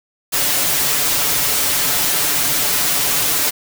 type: noise with comb filter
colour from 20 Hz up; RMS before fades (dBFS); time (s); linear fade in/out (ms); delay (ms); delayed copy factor
white; -17; 0.32-3.51; 20; 6.9; +0.65
effects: none